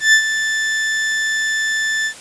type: tone with ADSR envelope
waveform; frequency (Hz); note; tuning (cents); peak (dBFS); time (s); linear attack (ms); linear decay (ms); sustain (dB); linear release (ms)
40% pulse; 1760; A6; 0; -6; 0-2.14; 130; 84; -10; 80
effects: white hiss -37 dBFS RMS until 2.2 s + resampled to 22050 Hz